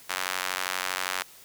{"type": "tone with high-pass filter", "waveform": "sawtooth", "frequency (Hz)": 92.5, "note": "F#2", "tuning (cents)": 0, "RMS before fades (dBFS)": -31, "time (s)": [0.09, 1.23], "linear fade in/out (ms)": 10, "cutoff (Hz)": 1300, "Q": 0.95, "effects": ["white hiss -51 dBFS RMS until 1.44 s"]}